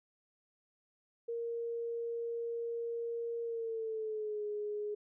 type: tone with pitch glide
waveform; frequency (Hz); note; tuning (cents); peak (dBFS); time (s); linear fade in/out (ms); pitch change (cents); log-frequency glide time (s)
sine; 466.2 to 417.7; A#4 to G#4; 0 to +10; -35; 1.28-4.95; 10; -190; 3.43-4.44
effects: none